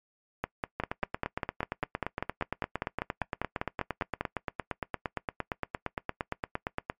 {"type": "two click trains", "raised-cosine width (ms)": 0.5, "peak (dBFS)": [-15, -14], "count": [54, 20], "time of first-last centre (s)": [[0.8, 6.899], [0.44, 4.21]], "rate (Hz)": [8.69, 5.04], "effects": ["noise-tail reverb RT60 0.1 s tail -21 dB re dry", "MP3 96 kbps"]}